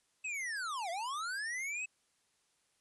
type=linear two-way sweep; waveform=square; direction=down then up; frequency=2613 to 653 to 2613 Hz; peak=-37 dBFS; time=0.24-1.86 s; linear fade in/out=10 ms; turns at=0.9 s; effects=white hiss -75 dBFS RMS until 2.8 s + resampled to 24000 Hz